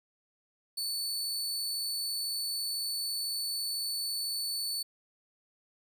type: tone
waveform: sawtooth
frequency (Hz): 4474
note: C#8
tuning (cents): +15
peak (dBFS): -29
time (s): 0.77-4.83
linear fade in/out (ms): 10
effects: none